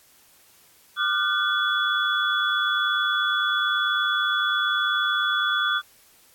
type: tone cluster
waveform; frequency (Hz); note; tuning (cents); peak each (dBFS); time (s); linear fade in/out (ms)
sine; 1195 / 1416 / 1516 / 3410; D6 / F6 / F#6 / G#7; +30 / +23 / +42 / +45; -26; 0.96-5.82; 50
effects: white hiss -56 dBFS RMS until 6.34 s + AAC 64 kbps